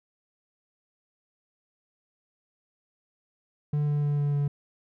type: tone with pitch steps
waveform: triangle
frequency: 147.6 / 146.58 / 145.57 / 144.56 / 143.56 Hz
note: D3 / D3 / D3 / D3 / D3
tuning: +9 / -3 / -15 / -27 / -39 cents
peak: -21 dBFS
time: 3.73-4.48 s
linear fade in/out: 5 ms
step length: 150 ms
effects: none